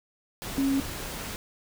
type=tone in noise; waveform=sine; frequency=272.8 Hz; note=C#4; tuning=28 cents flat; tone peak=-22 dBFS; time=0.58-0.8 s; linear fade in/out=0 ms; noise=pink; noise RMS=-36 dBFS; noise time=0.42-1.36 s; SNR=+11 dB; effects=none